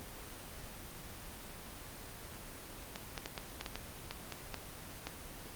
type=clicks; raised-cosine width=0.2 ms; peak=-21 dBFS; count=11; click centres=2.959 / 3.178 / 3.259 / 3.378 / 3.611 / 3.662 / 3.756 / 4.11 / 4.323 / 4.543 / 5.07 s; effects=pink hiss -48 dBFS RMS until 5.55 s + Opus 24 kbps